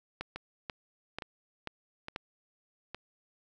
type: two click trains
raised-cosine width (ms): 0.3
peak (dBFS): -20 / -23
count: 5 / 4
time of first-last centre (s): 0.21-2.161 / 0.36-2.946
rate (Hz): 2.05 / 1.16
effects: none